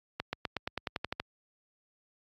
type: accelerating click train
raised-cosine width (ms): 0.3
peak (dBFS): -16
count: 11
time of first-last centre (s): 0.2-1.2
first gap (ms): 130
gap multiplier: 0.94
effects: high-pass 60 Hz 12 dB/octave + AAC 32 kbps